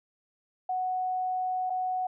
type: tone with dropouts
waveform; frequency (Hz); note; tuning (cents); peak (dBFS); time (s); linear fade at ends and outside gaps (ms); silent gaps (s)
sine; 740; F#5; 0; -27; 0.69-2.07; 5; 1.698-1.702
effects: none